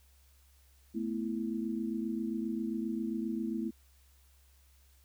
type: chord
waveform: sine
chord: A suspended second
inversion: none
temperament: just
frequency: 220 / 247.5 / 330 Hz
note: A3 / B3 / E4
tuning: 0 / +4 / +2 cents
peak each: -35 / -38 / -37 dBFS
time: 0.94-3.71 s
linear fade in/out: 20 ms
effects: added 67 Hz sine -61 dBFS peak until 5.04 s + white hiss -68 dBFS RMS until 5.04 s